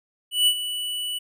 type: tone with ADSR envelope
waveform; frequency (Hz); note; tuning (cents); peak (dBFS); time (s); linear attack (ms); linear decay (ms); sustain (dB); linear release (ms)
square; 2960; F#7; 0; -15; 0.31-1.19; 160; 69; -12; 13
effects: none